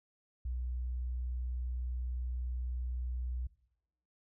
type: tone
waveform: sine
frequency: 61.74 Hz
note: B1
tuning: in tune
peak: -34 dBFS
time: 0.45-3.47 s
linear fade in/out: 5 ms
effects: noise-tail reverb RT60 0.8 s tail -20 dB re dry